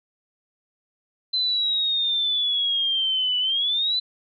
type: exponential two-way sweep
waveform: sine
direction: down then up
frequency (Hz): 4062 to 2960 to 4062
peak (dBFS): -20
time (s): 1.33-4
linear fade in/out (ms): 10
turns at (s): 3.39
effects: none